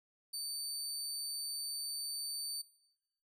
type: tone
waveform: 25% pulse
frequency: 4573 Hz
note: D8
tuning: 47 cents flat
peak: -34 dBFS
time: 0.33-2.62 s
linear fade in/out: 10 ms
effects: noise-tail reverb RT60 0.9 s tail -19 dB re dry